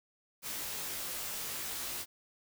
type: noise with comb filter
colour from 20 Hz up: white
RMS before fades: -39 dBFS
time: 0.42-2.06 s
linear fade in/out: 50 ms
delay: 18 ms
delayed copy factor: -0.9
effects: none